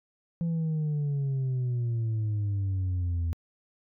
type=exponential sweep; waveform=sine; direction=down; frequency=170 to 82.41 Hz; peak=-23 dBFS; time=0.41-3.33 s; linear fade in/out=0 ms; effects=tanh soft clip ceiling -25 dBFS